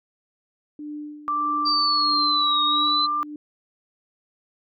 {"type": "tone with tremolo", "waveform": "sine", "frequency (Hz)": 297.9, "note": "D4", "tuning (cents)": 25, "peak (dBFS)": -30, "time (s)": [0.79, 3.36], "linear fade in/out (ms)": 2, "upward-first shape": "sine", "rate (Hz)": 1.6, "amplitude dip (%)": 70}
{"type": "tone with pitch glide", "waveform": "sine", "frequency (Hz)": [1174.7, 1189], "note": ["D6", "D6"], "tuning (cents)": [0, 21], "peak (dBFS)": -21, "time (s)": [1.28, 3.23], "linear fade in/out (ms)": 0, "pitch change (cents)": 21, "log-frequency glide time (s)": [2.42, 2.75]}
{"type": "linear two-way sweep", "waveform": "sine", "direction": "down then up", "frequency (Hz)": [4699, 3729, 4074], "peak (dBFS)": -20, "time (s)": [1.65, 3.07], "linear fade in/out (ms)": 20, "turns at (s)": 2.63}
{"effects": []}